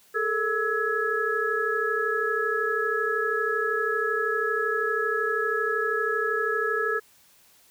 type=tone cluster; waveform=sine; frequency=419.6 / 452.3 / 1305 / 1680 Hz; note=G#4 / A4 / E6 / G#6; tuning=+18 / +48 / -18 / +19 cents; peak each=-30 / -29 / -29 / -27 dBFS; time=0.14-7 s; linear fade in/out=20 ms; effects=white hiss -58 dBFS RMS until 7.7 s